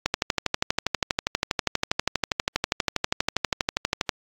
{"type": "click train", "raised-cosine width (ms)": 0.2, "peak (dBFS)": -4, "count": 51, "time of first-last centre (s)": [0.06, 4.092], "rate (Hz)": 12.4, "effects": ["AAC 48 kbps"]}